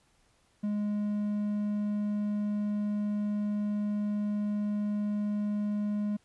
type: tone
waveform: triangle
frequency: 207.7 Hz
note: G#3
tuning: in tune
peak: -26 dBFS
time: 0.63-6.17 s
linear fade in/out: 10 ms
effects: pink hiss -68 dBFS RMS until 6.24 s + resampled to 24000 Hz

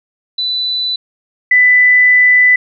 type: tone pair in turn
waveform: sine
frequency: 3986 / 1993 Hz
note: B7 / B6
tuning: +15 / +15 cents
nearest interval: octave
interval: 1200 cents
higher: first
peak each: -14 / -5 dBFS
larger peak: second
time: 0.38-0.96 / 1.51-2.56 s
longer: second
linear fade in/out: 5 ms
effects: none

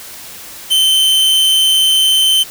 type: tone with amplitude modulation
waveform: 45% pulse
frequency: 3078 Hz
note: G7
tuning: 32 cents flat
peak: -7 dBFS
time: 0.7-2.44 s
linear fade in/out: 20 ms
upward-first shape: sine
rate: 177 Hz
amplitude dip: 25%
effects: white hiss -32 dBFS RMS until 2.5 s

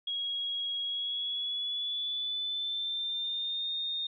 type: tone with pitch glide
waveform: sine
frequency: 3306 to 3668 Hz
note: G#7 to A#7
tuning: -9 to -29 cents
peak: -31 dBFS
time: 0.07-4.07 s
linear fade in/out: 5 ms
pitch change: +180 cents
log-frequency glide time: 0.82-3.71 s
effects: none

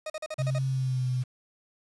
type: tone bursts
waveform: 40% pulse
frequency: 622.3 Hz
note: D#5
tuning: in tune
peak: -31 dBFS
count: 7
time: 0.06-0.586 s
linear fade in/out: 5 ms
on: 40 ms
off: 41 ms
type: tone with pitch glide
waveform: sine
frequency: 133.1 to 126.8 Hz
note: C3 to B2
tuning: +30 to +46 cents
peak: -25 dBFS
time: 0.38-1.24 s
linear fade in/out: 20 ms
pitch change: -84 cents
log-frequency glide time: 0.66-1.07 s
effects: resampled to 22050 Hz + 8-bit

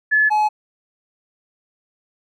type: tone pair in turn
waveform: sine / triangle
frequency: 1719 / 849.9 Hz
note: A6 / G#5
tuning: -41 / +40 cents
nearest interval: octave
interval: 1219 cents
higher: first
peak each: -12 dBFS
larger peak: neither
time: 0.11-0.3 / 0.3-0.49 s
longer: neither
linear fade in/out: 20 ms
effects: none

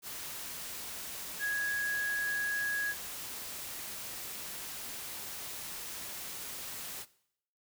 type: tone in noise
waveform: sine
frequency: 1661.2 Hz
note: G#6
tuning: in tune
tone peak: -30 dBFS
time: 1.39-2.95 s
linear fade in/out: 50 ms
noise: white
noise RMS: -42 dBFS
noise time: 0.02-7.06 s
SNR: +9 dB
effects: noise-tail reverb RT60 0.7 s tail -19 dB re dry

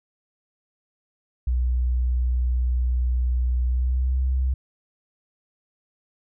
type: tone with pitch glide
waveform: sine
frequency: 61.74 to 64.73 Hz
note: B1 to C2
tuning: 0 to -18 cents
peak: -19 dBFS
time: 1.47-4.54 s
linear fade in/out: 5 ms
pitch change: +82 cents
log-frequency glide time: 3.65-4.18 s
effects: none

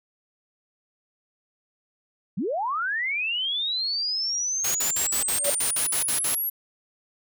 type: linear sweep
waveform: sine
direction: up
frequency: 146.83 to 11640 Hz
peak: -24 dBFS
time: 2.37-6.5 s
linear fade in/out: 10 ms
type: noise bursts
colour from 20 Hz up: white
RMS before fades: -28 dBFS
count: 11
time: 4.64-6.35 s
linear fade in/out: 5 ms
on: 110 ms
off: 50 ms
type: tone with exponential growth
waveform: sine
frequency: 571 Hz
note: D5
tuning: 49 cents flat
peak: -19 dBFS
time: 5.36-5.5 s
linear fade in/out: 5 ms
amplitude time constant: 30 ms
effects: none

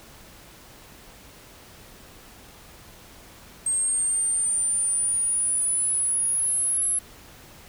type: linear sweep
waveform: sine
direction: up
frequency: 8372 to 10950 Hz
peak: -21 dBFS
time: 3.66-6.99 s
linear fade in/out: 5 ms
effects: pink hiss -48 dBFS RMS until 7.68 s

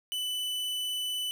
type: tone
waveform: 45% pulse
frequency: 2992 Hz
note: F#7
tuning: 19 cents sharp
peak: -30 dBFS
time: 0.12-1.31 s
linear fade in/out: 0 ms
effects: none

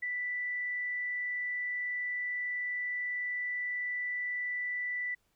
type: tone with frequency modulation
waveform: sine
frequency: 1975.5 Hz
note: B6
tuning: in tune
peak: -32 dBFS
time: 0.02-5.15 s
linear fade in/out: 10 ms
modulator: 38.4 Hz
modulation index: 0.23
effects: pink hiss -75 dBFS RMS until 5.35 s

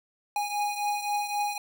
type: beating tone pair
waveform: square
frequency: 824 / 827.8 Hz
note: G#5 / G#5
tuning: -14 / -6 cents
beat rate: 3.8 Hz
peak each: -29 / -34 dBFS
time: 0.36-1.58 s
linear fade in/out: 2 ms
effects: none

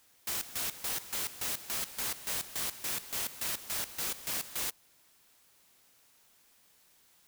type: noise with tremolo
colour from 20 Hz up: white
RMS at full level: -34 dBFS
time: 0.27-4.71 s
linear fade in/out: 5 ms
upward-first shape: square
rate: 3.5 Hz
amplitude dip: 80%
effects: white hiss -65 dBFS RMS until 7.27 s

